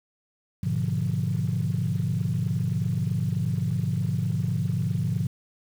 sine chord, G# diminished seventh, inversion none, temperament equal, 103.83 / 123.47 / 146.83 / 174.61 Hz, G#2 / B2 / D3 / F3, 0 / 0 / 0 / 0 cents, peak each -28 dBFS, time 0.63-5.27 s, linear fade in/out 5 ms, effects tanh soft clip ceiling -16 dBFS + 8-bit

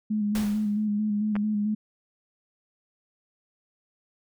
sine tone with vibrato, 210.1 Hz, G#3, 20 cents sharp, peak -23 dBFS, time 0.1-1.75 s, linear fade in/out 10 ms, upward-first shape square, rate 4.5 Hz, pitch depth 28 cents each way
pink noise with exponential decay, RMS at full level -32 dBFS, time 0.35-0.86 s, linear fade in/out 2 ms, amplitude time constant 110 ms
clicks, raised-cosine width 0.5 ms, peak -19 dBFS, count 2, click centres 1.355 / 1.364 s
effects none

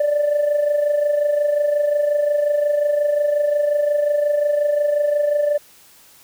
sine tone with amplitude modulation, 587.3 Hz, D5, in tune, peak -11 dBFS, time 0-5.58 s, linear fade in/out 5 ms, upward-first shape sine, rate 25.6 Hz, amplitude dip 60%, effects tanh soft clip ceiling -12 dBFS + white hiss -49 dBFS RMS until 6.23 s

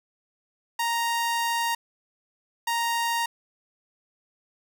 sawtooth tone bursts at uneven times, 932.3 Hz, A#5, in tune, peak -20 dBFS, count 2, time 0.79-1.75 / 2.67-3.26 s, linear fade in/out 5 ms, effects none

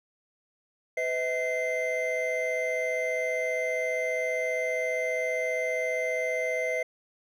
triangle tone cluster, 505 / 640 / 2077 Hz, B4 / D#5 / C7, +39 / +49 / -13 cents, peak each -29 dBFS, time 0.97-6.83 s, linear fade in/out 5 ms, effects none

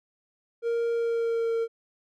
triangle tone with pitch glide, 466.2 to 457.7 Hz, A#4 to A#4, 0 to -32 cents, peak -22 dBFS, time 0.62-1.68 s, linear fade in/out 50 ms, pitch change -32 cents, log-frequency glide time 0.92-1.54 s, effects none

